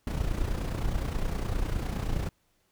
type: noise with amplitude modulation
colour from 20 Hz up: brown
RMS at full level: -27 dBFS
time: 0.07-2.29 s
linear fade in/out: 2 ms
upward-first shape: sine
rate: 29.7 Hz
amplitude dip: 60%
effects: pink hiss -71 dBFS RMS until 2.71 s